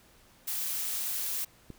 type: noise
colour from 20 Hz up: blue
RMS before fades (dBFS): -33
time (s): 0.47-1.45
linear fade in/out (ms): 10
type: click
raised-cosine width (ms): 3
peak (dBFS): -29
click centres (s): 1.703
effects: pink hiss -60 dBFS RMS until 1.78 s